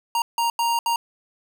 square tone bursts at uneven times, 934 Hz, A#5, 3 cents sharp, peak -20 dBFS, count 4, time 0.15-0.22 / 0.38-0.5 / 0.59-0.79 / 0.86-0.96 s, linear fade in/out 2 ms, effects none

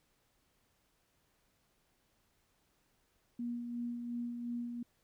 sine tone with tremolo, 238.9 Hz, A#3, 43 cents sharp, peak -35 dBFS, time 3.39-4.83 s, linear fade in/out 5 ms, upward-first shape sine, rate 2.8 Hz, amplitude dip 40%, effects pink hiss -75 dBFS RMS until 5.03 s

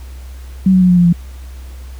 sine tone with pitch steps, 188.9 / 185.33 / 181.83 / 178.4 / 175.03 / 171.73 Hz, F#3 / F#3 / F#3 / F3 / F3 / F3, +36 / +3 / -30 / +37 / +4 / -29 cents, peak -6 dBFS, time 0.66-1.128 s, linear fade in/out 5 ms, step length 78 ms, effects added 64 Hz sine -28 dBFS peak until 1.99 s + pink hiss -44 dBFS RMS until 1.99 s

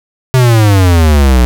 square exponential sweep, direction down, 131.8 to 59.4 Hz, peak -5 dBFS, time 0.34-1.45 s, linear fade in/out 0 ms, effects none

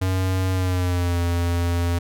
square tone with pitch glide, 93.5 to 86.24 Hz, F#2 to F2, +19 to -21 cents, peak -20 dBFS, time 0.01-1.99 s, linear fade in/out 10 ms, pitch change -140 cents, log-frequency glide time 0.52-1.2 s, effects none

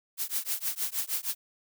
blue noise with tremolo, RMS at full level -28 dBFS, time 0.17-1.35 s, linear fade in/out 50 ms, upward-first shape triangle, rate 6.4 Hz, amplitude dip 100%, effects none

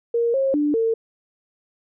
sine tone with pitch steps, 468.1 / 539 / 295 / 452.6 Hz, A#4 / C#5 / D4 / A4, +7 / -49 / +8 / +49 cents, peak -17 dBFS, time 0.14-0.94 s, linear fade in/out 5 ms, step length 200 ms, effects none

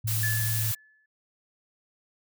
sine tone with vibrato, 110 Hz, A2, in tune, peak -27 dBFS, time 0.04-0.72 s, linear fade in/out 10 ms, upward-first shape triangle, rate 9.9 Hz, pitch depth 9 cents each way
blue noise, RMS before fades -30 dBFS, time 0.07-0.75 s, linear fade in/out 10 ms
sine tone with exponential decay, 1728 Hz, A6, 32 cents flat, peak -26 dBFS, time 0.23-1.06 s, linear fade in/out 5 ms, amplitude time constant 180 ms
effects none

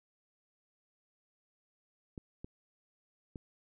clicks, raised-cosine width 3 ms, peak -30 dBFS, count 3, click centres 2.178 / 2.445 / 3.358 s, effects none

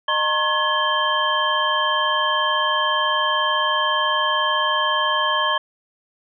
sine tone cluster, 612 / 919 / 1078 / 1697 / 3139 Hz, D#5 / A#5 / C#6 / G#6 / G7, -29 / -25 / -49 / +37 / +2 cents, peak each -27 / -27 / -21 / -24 / -23 dBFS, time 0.08-5.58 s, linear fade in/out 5 ms, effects none

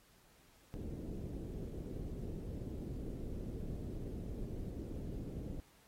pink low-pass noise, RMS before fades -43 dBFS, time 0.74-5.6 s, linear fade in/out 0 ms, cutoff 430 Hz, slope 24 dB/octave, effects pink hiss -67 dBFS RMS until 5.87 s + AAC 48 kbps

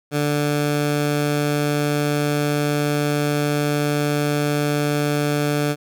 15% pulse tone, 146.83 Hz, D3, in tune, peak -12 dBFS, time 0.11-5.76 s, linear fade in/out 50 ms, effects none

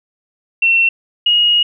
sine tone pair in turn, 2710 / 2879 Hz, E7 / F#7, +47 / -48 cents, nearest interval minor second, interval 105 cents, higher second, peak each -9 dBFS, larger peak neither, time 0.62-0.89 / 1.26-1.63 s, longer second, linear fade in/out 5 ms, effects none

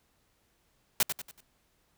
white noise with echo, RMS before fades -24 dBFS, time 1-1.03 s, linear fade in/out 2 ms, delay 94 ms, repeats 4, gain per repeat -8 dB, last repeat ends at 1.406 s, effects pink hiss -71 dBFS RMS until 1.97 s

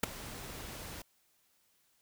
pink noise with ADSR envelope, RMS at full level -26 dBFS, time 0.03-1.02 s, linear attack 6 ms, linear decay 10 ms, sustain -19 dB, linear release 4 ms, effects white hiss -72 dBFS RMS until 2.01 s

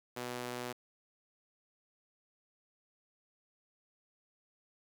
sawtooth tone with high-pass filter, 122.9 Hz, B2, 8 cents flat, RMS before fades -41 dBFS, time 0.16-0.73 s, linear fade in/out 10 ms, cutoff 330 Hz, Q 0.75, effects 10-bit

